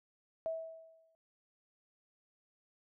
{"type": "tone with exponential decay", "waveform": "sine", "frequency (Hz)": 650, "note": "E5", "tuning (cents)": -24, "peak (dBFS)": -32, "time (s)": [0.46, 1.15], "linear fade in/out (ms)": 0, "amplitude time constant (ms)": 150, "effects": []}